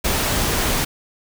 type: noise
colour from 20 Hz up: pink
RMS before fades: -20 dBFS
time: 0.04-0.85 s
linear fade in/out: 10 ms
effects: none